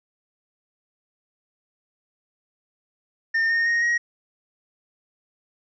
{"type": "tone with pitch steps", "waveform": "triangle", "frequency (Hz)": [1814, 1839.3, 1865, 1891], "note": ["A#6", "A#6", "A#6", "A#6"], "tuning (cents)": [-48, -24, 0, 24], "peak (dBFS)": -17, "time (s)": [3.34, 3.98], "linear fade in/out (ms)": 10, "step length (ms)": 160, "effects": ["resampled to 16000 Hz"]}